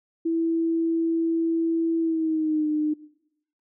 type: tone with pitch glide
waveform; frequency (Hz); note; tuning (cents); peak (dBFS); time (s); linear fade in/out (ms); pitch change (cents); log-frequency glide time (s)
sine; 329.6 to 304; E4 to D#4; 0 to -40; -21; 0.25-2.94; 10; -140; 1.99-2.67
effects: noise-tail reverb RT60 0.8 s tail -19 dB re dry